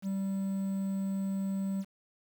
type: tone with quantisation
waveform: triangle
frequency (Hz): 194.3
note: G3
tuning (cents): -15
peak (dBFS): -28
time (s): 0.02-1.85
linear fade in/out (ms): 50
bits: 9
effects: none